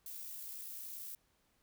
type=noise with amplitude modulation; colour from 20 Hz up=violet; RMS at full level=-45 dBFS; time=0.06-1.15 s; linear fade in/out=2 ms; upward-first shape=sine; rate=60.8 Hz; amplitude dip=30%; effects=pink hiss -75 dBFS RMS until 1.62 s